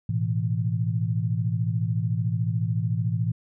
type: chord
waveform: sine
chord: A suspended second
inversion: none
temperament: just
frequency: 110 / 123.75 / 165 Hz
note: A2 / B2 / E3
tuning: 0 / +4 / +2 cents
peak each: -25 / -28 / -28 dBFS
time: 0.09-3.32 s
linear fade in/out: 5 ms
effects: none